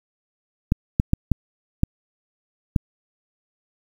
clicks, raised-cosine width 5 ms, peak -4 dBFS, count 6, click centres 0.721 / 0.999 / 1.134 / 1.317 / 1.834 / 2.762 s, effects 7-bit

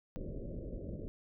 pink low-pass noise, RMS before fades -42 dBFS, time 0.16-1.08 s, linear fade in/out 0 ms, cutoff 600 Hz, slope 96 dB/octave, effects none

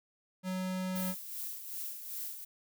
square tone, 185.6 Hz, F#3, 6 cents sharp, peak -34 dBFS, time 0.43-1.15 s, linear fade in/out 50 ms
violet noise with tremolo, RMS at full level -39 dBFS, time 0.95-2.45 s, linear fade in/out 10 ms, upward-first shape sine, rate 2.6 Hz, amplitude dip 55%
effects none

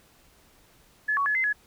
sine tone with pitch steps, 1713 / 1120 / 1704 / 2064 / 1691 Hz, A6 / C#6 / G#6 / C7 / G#6, -47 / +18 / +44 / -24 / +31 cents, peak -22 dBFS, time 1.08-1.53 s, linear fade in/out 10 ms, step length 90 ms, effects pink hiss -59 dBFS RMS until 1.66 s

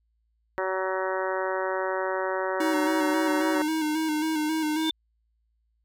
harmonic tone, 188.4 Hz, F#3, 32 cents sharp, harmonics 2 / 3 / 4 / 5 / 6 / 7 / 8 / 9 / 10, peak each -31 / -30 / -37 / -33 / -37 / -38 / -36 / -41 / -38 dBFS, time 0.58-3.62 s, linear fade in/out 0 ms
square tone with vibrato, 311.1 Hz, D#4, in tune, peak -25 dBFS, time 2.6-4.9 s, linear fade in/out 5 ms, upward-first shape square, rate 3.7 Hz, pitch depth 35 cents each way
sine tone with exponential growth, 3557 Hz, A7, 18 cents sharp, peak -23 dBFS, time 4.68-4.91 s, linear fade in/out 2 ms, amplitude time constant 48 ms
effects added 56 Hz sine -68 dBFS peak until 5.84 s

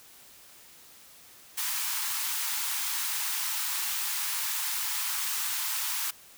white high-pass noise, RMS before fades -31 dBFS, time 1.57-6.11 s, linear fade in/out 10 ms, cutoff 820 Hz, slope 96 dB/octave, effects white hiss -53 dBFS RMS until 6.37 s

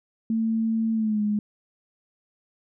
sine tone with pitch glide, 224.1 to 209.1 Hz, A3 to G#3, +32 to +12 cents, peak -21 dBFS, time 0.3-1.39 s, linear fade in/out 2 ms, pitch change -120 cents, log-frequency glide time 0.93-1.22 s, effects none

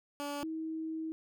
15% pulse / sine tone pair in turn, 287.6 / 319.7 Hz, D4 / D#4, -36 / +47 cents, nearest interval major second, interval 183 cents, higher second, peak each -30 / -35 dBFS, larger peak first, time 0.2-0.43 / 0.43-1.12 s, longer second, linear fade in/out 0 ms, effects none

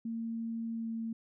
sine tone with pitch glide, 228.2 to 226.5 Hz, A#3 to A#3, -37 to -50 cents, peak -34 dBFS, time 0.05-1.13 s, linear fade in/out 5 ms, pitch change -13 cents, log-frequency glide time 0.73-0.88 s, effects none

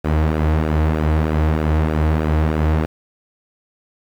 sawtooth tone with flanger, 77.78 Hz, D#2, in tune, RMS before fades -17 dBFS, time 0.04-2.86 s, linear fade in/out 10 ms, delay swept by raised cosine 0.95 to 5.25 ms, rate 3.2 Hz, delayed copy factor -0.55, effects low-pass 2000 Hz 12 dB/octave + 7-bit

